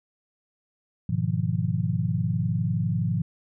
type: chord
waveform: sine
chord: F half-diminished seventh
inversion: first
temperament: equal with one note detuned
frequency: 103.83 / 123.47 / 155.56 / 175.42 Hz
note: Ab2 / Cb3 / Eb3 / F3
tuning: 0 / 0 / 0 / +8 cents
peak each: -28 dBFS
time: 1.09-3.22 s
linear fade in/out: 5 ms
effects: none